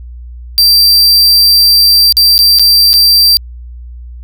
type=tone with dropouts; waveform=45% pulse; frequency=4699 Hz; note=D8; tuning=in tune; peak=-3 dBFS; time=0.58-3.37 s; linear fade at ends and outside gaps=0 ms; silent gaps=2.124-2.169 / 2.38-2.39 / 2.587-2.595 / 2.932-2.939 s; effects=added 60 Hz sine -25 dBFS peak until 4.23 s